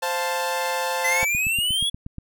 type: chord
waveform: sawtooth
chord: F major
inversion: second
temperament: equal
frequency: 523.3 / 698.5 / 880 Hz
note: C5 / F5 / A5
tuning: 0 / 0 / 0 cents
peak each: -23 / -28 / -22 dBFS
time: 0.02-1.25 s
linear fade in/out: 10 ms
type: exponential sweep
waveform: square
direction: up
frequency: 2011 to 3415 Hz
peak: -21 dBFS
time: 1.04-1.9 s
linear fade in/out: 10 ms
type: click train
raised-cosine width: 5 ms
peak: -21 dBFS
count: 9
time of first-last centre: 1.23-2.184 s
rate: 8.39 Hz
effects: none